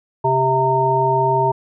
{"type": "harmonic tone with a mistuned harmonic", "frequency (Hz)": 131.2, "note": "C3", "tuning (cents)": 5, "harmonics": [1, 3, 5, 7], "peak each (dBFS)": [-22, -20, -22, -16], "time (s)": [0.24, 1.52], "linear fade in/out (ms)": 10, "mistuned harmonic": 1, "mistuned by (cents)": 19, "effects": []}